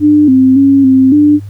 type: tone with pitch steps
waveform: sine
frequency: 298.6 / 260.9 / 275.3 / 263 / 296.2 Hz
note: D4 / C4 / C#4 / C4 / D4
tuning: +29 / -5 / -12 / +9 / +15 cents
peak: -3 dBFS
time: 0-1.4 s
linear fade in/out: 50 ms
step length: 280 ms
effects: added 101 Hz sine -23 dBFS peak until 1.49 s + pink hiss -48 dBFS RMS until 1.49 s

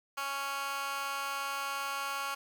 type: tone with high-pass filter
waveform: 15% pulse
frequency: 277.2 Hz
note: C#4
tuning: in tune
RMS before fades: -36 dBFS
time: 0.17-2.35 s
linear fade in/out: 10 ms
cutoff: 1300 Hz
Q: 2
effects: 9-bit

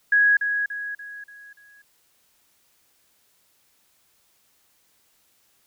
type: tone with echo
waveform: sine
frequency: 1661.2 Hz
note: G#6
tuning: in tune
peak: -14 dBFS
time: 0.12-0.37 s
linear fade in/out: 5 ms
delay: 290 ms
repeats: 5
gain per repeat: -7 dB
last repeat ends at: 1.82 s
effects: white hiss -64 dBFS RMS until 5.66 s

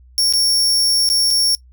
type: tone with dropouts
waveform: sawtooth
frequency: 5490 Hz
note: F8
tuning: 31 cents flat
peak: -11 dBFS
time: 0.18-1.55 s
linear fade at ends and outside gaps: 0 ms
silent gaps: 0.326-0.336 / 1.09-1.1 / 1.305-1.309 s
effects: noise-tail reverb RT60 0.1 s tail -21 dB re dry + added 62 Hz sine -43 dBFS peak until 1.72 s

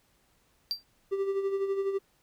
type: tone with exponential decay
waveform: triangle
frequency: 4699 Hz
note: D8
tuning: in tune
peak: -23 dBFS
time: 0.71-0.83 s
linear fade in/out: 0 ms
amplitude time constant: 25 ms
type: tone with tremolo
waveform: triangle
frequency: 392 Hz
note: G4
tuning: in tune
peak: -23 dBFS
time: 1.11-1.99 s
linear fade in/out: 20 ms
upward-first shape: sine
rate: 12 Hz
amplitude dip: 55%
effects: pink hiss -68 dBFS RMS until 2.22 s

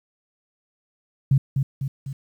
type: tone with echo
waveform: sine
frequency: 135.9 Hz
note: C#3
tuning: 34 cents flat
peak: -13 dBFS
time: 1.31-1.38 s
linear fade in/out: 5 ms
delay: 250 ms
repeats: 3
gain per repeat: -5 dB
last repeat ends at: 2.13 s
effects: 9-bit

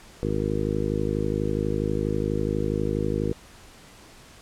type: harmonic tone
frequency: 52.2 Hz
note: G#1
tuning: 10 cents sharp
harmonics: 1 / 2 / 3 / 4 / 5 / 6 / 7 / 8 / 9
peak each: -32 / -31 / -31 / -32 / -33 / -32 / -31 / -34 / -31 dBFS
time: 0.23-3.33 s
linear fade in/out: 0 ms
effects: pink hiss -49 dBFS RMS until 4.41 s + low-pass 10000 Hz 12 dB/octave

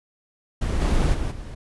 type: noise with level steps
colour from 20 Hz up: brown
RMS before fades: -23 / -19 / -26 / -35 dBFS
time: 0.61-1.55 s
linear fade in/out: 10 ms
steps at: 0.8 / 1.13 / 1.3 s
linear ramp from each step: 20 ms
effects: resampled to 24000 Hz

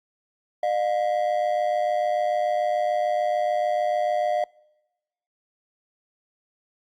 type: ring-modulated tone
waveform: triangle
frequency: 659.3 Hz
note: E5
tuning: in tune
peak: -16 dBFS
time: 0.63-4.44 s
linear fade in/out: 2 ms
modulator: 53.4 Hz
effects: noise-tail reverb RT60 1.0 s tail -26 dB re dry + Opus 48 kbps

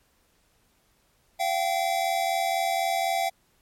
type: tone pair together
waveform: square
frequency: 686 / 770 Hz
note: F5 / G5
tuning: -31 / -31 cents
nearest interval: major second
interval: 200 cents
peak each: -27 dBFS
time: 1.39-3.3 s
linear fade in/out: 20 ms
effects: pink hiss -66 dBFS RMS until 3.61 s + MP3 64 kbps

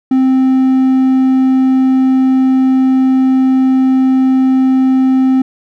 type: tone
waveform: triangle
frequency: 261.6 Hz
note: C4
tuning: in tune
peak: -5 dBFS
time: 0.11-5.42 s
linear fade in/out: 5 ms
effects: none

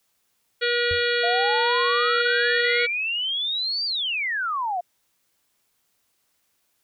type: harmonic tone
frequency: 479.8 Hz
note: A#4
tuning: 50 cents sharp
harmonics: 1 / 3 / 4 / 5 / 6 / 7 / 8 / 9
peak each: -24 / -26 / -28 / -32 / -34 / -30 / -34 / -32 dBFS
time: 0.61-2.87 s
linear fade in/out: 20 ms
type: tone with exponential decay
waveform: sine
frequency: 86.3 Hz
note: F2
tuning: 20 cents flat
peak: -25 dBFS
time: 0.91-1.06 s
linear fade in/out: 0 ms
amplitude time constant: 31 ms
type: exponential two-way sweep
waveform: sine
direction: up then down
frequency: 681 to 4773 to 681 Hz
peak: -23 dBFS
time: 1.23-4.81 s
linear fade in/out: 10 ms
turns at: 3.85 s
effects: white hiss -70 dBFS RMS until 6.83 s

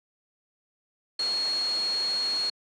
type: tone in noise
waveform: sine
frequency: 4305 Hz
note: C8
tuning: 49 cents sharp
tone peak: -25 dBFS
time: 1.19-2.5 s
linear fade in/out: 5 ms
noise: pink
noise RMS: -37 dBFS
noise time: 1.19-2.5 s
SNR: +9 dB
effects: high-pass 400 Hz 12 dB/octave + resampled to 22050 Hz

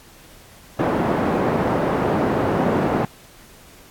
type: band-pass noise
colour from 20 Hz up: pink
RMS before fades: -20 dBFS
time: 0.79-3.05 s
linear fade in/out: 2 ms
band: 170 to 900 Hz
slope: 12 dB/octave
effects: pink hiss -47 dBFS RMS until 3.9 s + AAC 64 kbps

